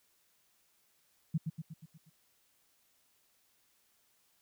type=tone with echo; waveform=sine; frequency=159.8 Hz; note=D#3; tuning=47 cents sharp; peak=-27 dBFS; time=1.34-1.38 s; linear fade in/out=10 ms; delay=120 ms; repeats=6; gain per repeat=-5 dB; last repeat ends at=2.1 s; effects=white hiss -72 dBFS RMS until 4.41 s